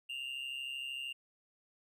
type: tone with amplitude modulation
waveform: triangle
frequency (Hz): 2794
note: F7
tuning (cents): 0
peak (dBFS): -34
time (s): 0.09-1.13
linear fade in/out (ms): 10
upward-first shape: sine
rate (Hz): 133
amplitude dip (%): 65
effects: none